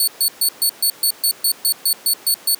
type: tone bursts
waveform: 10% pulse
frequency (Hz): 4436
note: C#8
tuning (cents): 0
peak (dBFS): -7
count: 13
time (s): 0-2.548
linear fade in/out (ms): 2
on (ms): 76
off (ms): 130
effects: pink hiss -41 dBFS RMS until 2.59 s + high-pass 300 Hz 12 dB/octave